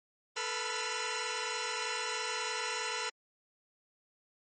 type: tone cluster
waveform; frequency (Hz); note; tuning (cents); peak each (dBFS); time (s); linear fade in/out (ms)
10% pulse; 438.3 / 487.9 / 999 / 1375; A4 / B4 / B5 / F6; -7 / -21 / +20 / -27; -31; 0.36-3.1; 10
effects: MP3 32 kbps